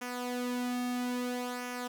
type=tone with flanger; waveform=sawtooth; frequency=246.9 Hz; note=B3; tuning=in tune; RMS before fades=-35 dBFS; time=0.01-1.88 s; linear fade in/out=10 ms; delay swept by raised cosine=0.24 to 2.04 ms; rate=0.6 Hz; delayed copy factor=-0.6; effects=none